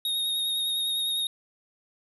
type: tone with vibrato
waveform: square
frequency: 3729 Hz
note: A#7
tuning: in tune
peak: -26 dBFS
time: 0.05-1.27 s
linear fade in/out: 2 ms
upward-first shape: sine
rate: 9.9 Hz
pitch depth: 20 cents each way
effects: none